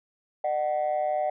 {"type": "tone pair together", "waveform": "sine", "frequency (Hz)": [604, 748], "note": ["D5", "F#5"], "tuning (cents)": [48, 19], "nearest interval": "major third", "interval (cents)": 371, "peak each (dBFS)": -25, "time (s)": [0.44, 1.3], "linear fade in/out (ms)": 5, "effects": ["tanh soft clip ceiling -20 dBFS"]}